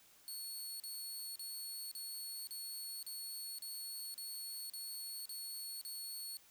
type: tone bursts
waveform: 15% pulse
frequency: 4396 Hz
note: C#8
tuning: 15 cents flat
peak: -37 dBFS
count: 11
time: 0.28-6.37 s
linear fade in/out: 0 ms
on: 520 ms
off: 37 ms
effects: white hiss -65 dBFS RMS until 6.5 s